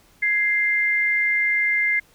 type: tone pair together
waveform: sine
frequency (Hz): 1673.8 / 2093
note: G#6 / C7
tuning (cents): +13 / 0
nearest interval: major third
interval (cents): 387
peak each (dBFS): -26 / -18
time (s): 0.22-2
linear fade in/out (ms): 10
effects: pink hiss -56 dBFS RMS until 2.14 s